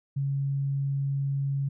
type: tone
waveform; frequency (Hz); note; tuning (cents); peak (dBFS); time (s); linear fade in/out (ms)
sine; 138.59; C#3; 0; -25; 0.16-1.69; 10
effects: none